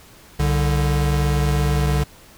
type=tone pair together; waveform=square; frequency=65.04 / 146 Hz; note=C2 / D3; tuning=-10 / -10 cents; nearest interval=octave + major second; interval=1400 cents; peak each=-20 dBFS; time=0.39-2.04 s; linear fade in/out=10 ms; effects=pink hiss -47 dBFS RMS until 2.37 s